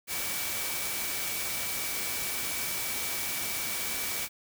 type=tone in noise; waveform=sine; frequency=2293 Hz; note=D7; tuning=42 cents flat; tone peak=-40 dBFS; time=0.07-4.29 s; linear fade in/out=50 ms; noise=white; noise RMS=-33 dBFS; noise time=0.07-4.29 s; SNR=-10 dB; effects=none